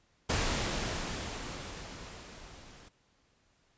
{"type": "noise with level ramp", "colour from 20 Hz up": "pink", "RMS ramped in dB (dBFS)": [-29, -54], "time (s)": [0.29, 2.89], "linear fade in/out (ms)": 10, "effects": ["pink hiss -70 dBFS RMS until 3.77 s", "resampled to 16000 Hz"]}